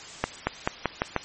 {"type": "accelerating click train", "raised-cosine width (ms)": 0.5, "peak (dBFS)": -7, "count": 6, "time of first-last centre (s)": [0.24, 1.163], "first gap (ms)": 230, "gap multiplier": 0.89, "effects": ["white hiss -42 dBFS RMS until 1.24 s", "MP3 32 kbps"]}